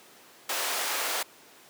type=high-pass noise; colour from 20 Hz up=pink; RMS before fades=-30 dBFS; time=0.49-1.23 s; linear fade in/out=5 ms; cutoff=610 Hz; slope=12 dB/octave; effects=pink hiss -53 dBFS RMS until 1.69 s + high-pass 300 Hz 12 dB/octave